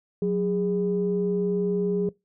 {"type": "tone pair together", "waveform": "sine", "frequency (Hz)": [182.63, 410], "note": ["F#3", "G#4"], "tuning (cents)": [-22, -22], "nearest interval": "octave + major second", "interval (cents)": 1400, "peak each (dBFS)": -24, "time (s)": [0.22, 2.09], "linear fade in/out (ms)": 2, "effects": ["noise-tail reverb RT60 0.2 s tail -23 dB re dry", "tanh soft clip ceiling -14 dBFS"]}